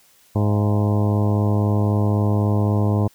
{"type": "harmonic tone with a mistuned harmonic", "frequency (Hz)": 103.83, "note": "G#2", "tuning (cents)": 0, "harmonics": [1, 2, 3, 4, 5, 6, 7, 8, 9, 10], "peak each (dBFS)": [-17, -23, -27, -29, -31, -33, -34, -35, -36, -37], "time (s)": [0.35, 3.08], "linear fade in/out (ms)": 10, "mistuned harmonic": 7, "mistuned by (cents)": -71, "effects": ["white hiss -55 dBFS RMS until 3.14 s"]}